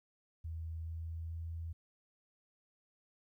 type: tone with pitch steps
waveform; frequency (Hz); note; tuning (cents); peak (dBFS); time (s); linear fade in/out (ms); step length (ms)
sine; 81.3 / 81.96 / 82.63; E2 / E2 / E2; -23 / -9 / +5; -39; 0.44-1.73; 10; 430
effects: 13-bit